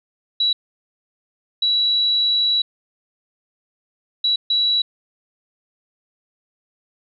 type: tone bursts at uneven times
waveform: sine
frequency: 3917 Hz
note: B7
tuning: 15 cents flat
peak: -15 dBFS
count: 4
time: 0.4-0.53 / 1.62-2.62 / 4.24-4.36 / 4.5-4.82 s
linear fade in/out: 5 ms
effects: none